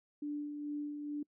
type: tone with tremolo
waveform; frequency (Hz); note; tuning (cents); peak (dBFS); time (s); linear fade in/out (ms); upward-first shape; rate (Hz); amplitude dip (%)
sine; 293.7; D4; 0; -35; 0.22-1.23; 5; sine; 2.3; 40
effects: noise-tail reverb RT60 0.1 s tail -26 dB re dry